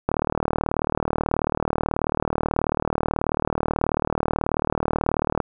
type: click train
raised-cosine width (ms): 1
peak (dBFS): -7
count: 205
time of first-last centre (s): 0.09-5.402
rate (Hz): 38.4
effects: none